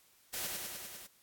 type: noise with echo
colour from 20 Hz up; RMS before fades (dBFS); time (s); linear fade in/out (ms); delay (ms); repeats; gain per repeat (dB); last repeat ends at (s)
white; -38; 0.33-0.47; 10; 100; 6; -2; 1.07
effects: white hiss -66 dBFS RMS until 1.22 s + AAC 64 kbps